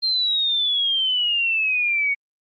sine exponential sweep, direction down, 4200 to 2217 Hz, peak -18 dBFS, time 0.02-2.15 s, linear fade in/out 20 ms, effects Opus 32 kbps

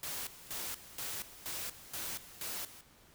white noise with tremolo, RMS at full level -40 dBFS, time 0.03-2.81 s, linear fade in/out 2 ms, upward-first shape square, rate 2.1 Hz, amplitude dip 80%, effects pink hiss -62 dBFS RMS until 3.14 s

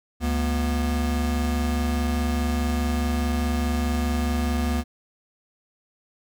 square tone pair together, 72 / 240.8 Hz, D2 / B3, -34 / -44 cents, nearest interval octave + major sixth, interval 2090 cents, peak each -24 / -27 dBFS, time 0.2-4.84 s, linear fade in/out 50 ms, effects none

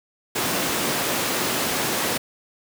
pink high-pass noise, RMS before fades -24 dBFS, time 0.35-2.18 s, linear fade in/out 10 ms, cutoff 200 Hz, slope 12 dB/octave, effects none

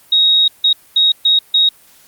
sine tone bursts at uneven times, 3772 Hz, A#7, 20 cents sharp, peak -8 dBFS, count 5, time 0.12-0.48 / 0.64-0.73 / 0.96-1.12 / 1.25-1.39 / 1.54-1.69 s, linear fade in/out 5 ms, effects white hiss -47 dBFS RMS until 2.07 s + Opus 32 kbps

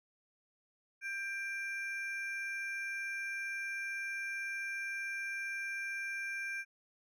triangle ring-modulated tone, 1975.5 Hz, B6, in tune, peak -32 dBFS, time 1.01-6.65 s, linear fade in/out 50 ms, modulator 389 Hz, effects none

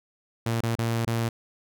sawtooth tone with dropouts, 115.4 Hz, A#2, 17 cents flat, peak -20 dBFS, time 0.46-1.29 s, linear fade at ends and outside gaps 5 ms, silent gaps 0.608-0.633 / 0.754-0.786 / 1.051-1.072 s, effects none

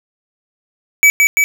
square tone with echo, 2290 Hz, D7, 44 cents flat, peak -6 dBFS, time 1.03-1.1 s, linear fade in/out 0 ms, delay 170 ms, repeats 2, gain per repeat -2 dB, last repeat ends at 1.44 s, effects none

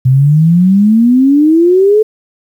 sine exponential sweep, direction up, 125.9 to 440 Hz, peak -4 dBFS, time 0.05-2.03 s, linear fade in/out 10 ms, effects 7-bit

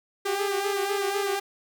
sawtooth tone with flanger, 398.4 Hz, G4, 28 cents sharp, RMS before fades -27 dBFS, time 0.25-1.4 s, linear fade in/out 10 ms, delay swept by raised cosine 0.5 to 6.4 ms, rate 4 Hz, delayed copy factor +0.55, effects none

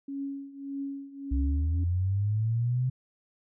sine tone with tremolo, 277.2 Hz, C#4, in tune, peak -30 dBFS, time 0.08-1.84 s, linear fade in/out 5 ms, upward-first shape triangle, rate 1.7 Hz, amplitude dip 85%
sine linear sweep, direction up, 63.5 to 129.8 Hz, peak -24 dBFS, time 1.31-2.9 s, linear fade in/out 10 ms
effects none

